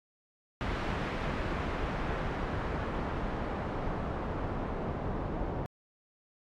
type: noise with low-pass filter sweep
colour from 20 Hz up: pink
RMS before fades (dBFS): -34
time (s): 0.61-5.66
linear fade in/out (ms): 0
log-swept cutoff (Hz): 2100 to 830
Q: 0.81
effects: AAC 64 kbps